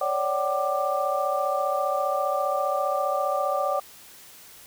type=tone cluster; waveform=sine; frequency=554 / 589 / 760 / 1185 Hz; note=C#5 / D5 / F#5 / D6; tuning=-1 / +5 / +46 / +15 cents; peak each=-28 dBFS; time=0.01-3.8 s; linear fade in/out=5 ms; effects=white hiss -48 dBFS RMS until 4.66 s